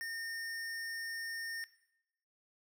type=tone; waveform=square; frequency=1825 Hz; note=A#6; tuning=37 cents flat; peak=-39 dBFS; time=0.01-1.64 s; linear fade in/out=0 ms; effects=noise-tail reverb RT60 0.8 s tail -17 dB re dry